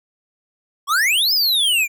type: exponential two-way sweep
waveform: square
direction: up then down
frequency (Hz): 1070 to 5240 to 2319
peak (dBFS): -15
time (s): 0.87-1.88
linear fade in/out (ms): 50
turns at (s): 1.33
effects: none